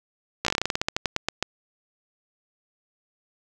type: slowing click train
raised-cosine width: 0.2 ms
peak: -6 dBFS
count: 18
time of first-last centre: 0.45-1.426 s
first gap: 15 ms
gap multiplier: 1.15
effects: none